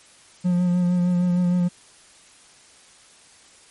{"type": "tone with vibrato", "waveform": "triangle", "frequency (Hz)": 177.9, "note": "F3", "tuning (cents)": 32, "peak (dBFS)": -15, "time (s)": [0.44, 1.69], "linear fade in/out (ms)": 20, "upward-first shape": "sine", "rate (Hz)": 6.5, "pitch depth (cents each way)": 23, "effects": ["white hiss -51 dBFS RMS until 3.7 s", "MP3 48 kbps"]}